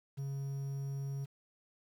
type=tone with quantisation; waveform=triangle; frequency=138.1 Hz; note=C#3; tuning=6 cents flat; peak=-34 dBFS; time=0.17-1.26 s; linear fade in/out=20 ms; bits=10; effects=none